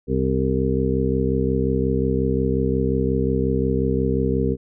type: harmonic tone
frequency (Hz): 65.6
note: C2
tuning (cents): +5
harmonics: 1 / 2 / 3 / 4 / 6 / 7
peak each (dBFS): -25 / -25 / -25 / -25 / -25 / -25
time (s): 0.07-4.57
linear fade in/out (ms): 50
effects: none